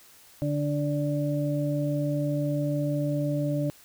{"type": "harmonic tone", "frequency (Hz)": 146, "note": "D3", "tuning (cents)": -10, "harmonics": [1, 2, 4], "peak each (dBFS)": [-27, -29, -31], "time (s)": [0.42, 3.7], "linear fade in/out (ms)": 0, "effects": ["white hiss -54 dBFS RMS until 3.84 s"]}